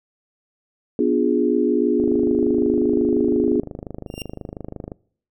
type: chord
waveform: sine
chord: B diminished seventh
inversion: none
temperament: equal with one note detuned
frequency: 246.9 / 293.7 / 352.7 / 415.3 Hz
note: B3 / D4 / F4 / Ab4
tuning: 0 / 0 / +17 / 0 cents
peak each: -21 dBFS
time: 0.99-3.6 s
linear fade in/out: 2 ms
type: click train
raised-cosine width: 2 ms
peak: -18 dBFS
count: 76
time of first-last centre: 2-4.918 s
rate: 25.7 Hz
type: tone with exponential growth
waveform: sawtooth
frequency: 2787 Hz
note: F7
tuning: 4 cents flat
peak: -24 dBFS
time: 4.07-4.22 s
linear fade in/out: 1 ms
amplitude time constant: 31 ms
effects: noise-tail reverb RT60 0.6 s tail -24 dB re dry